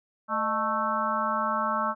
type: harmonic tone with a mistuned harmonic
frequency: 220 Hz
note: A3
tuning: in tune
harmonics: 1 / 3 / 4 / 5 / 6 / 7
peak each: -35 / -33 / -32 / -29 / -29 / -38 dBFS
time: 0.28-1.95 s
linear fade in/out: 50 ms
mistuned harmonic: 3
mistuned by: -120 cents
effects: none